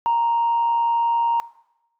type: tone with amplitude modulation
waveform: sine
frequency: 932.3 Hz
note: A#5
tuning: in tune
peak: -14 dBFS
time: 0.06-1.4 s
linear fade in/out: 0 ms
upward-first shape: sine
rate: 131 Hz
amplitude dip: 25%
effects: noise-tail reverb RT60 0.9 s tail -20 dB re dry + tanh soft clip ceiling -13 dBFS